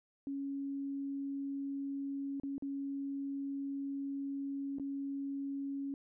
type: tone with dropouts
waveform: sine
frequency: 277.2 Hz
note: C#4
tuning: in tune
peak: -36 dBFS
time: 0.27-5.94 s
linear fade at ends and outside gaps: 1 ms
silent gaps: 2.399-2.434 / 2.581-2.623 / 4.785-4.797 s
effects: none